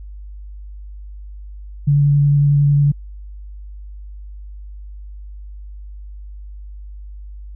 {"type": "tone with vibrato", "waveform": "sine", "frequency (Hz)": 143.6, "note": "D3", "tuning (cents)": -39, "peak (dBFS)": -10, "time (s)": [1.87, 2.92], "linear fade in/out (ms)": 10, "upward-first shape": "square", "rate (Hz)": 11, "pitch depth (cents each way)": 9, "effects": ["added 50 Hz sine -31 dBFS peak until 7.55 s"]}